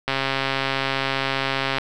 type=click train; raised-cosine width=0.3 ms; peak=-6 dBFS; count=231; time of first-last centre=0.08-1.784 s; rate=135 Hz; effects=none